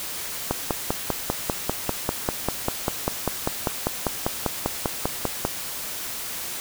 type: click train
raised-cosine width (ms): 1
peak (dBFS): -7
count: 26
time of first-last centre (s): 0.51-5.451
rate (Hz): 5.06
effects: white hiss -32 dBFS RMS until 6.6 s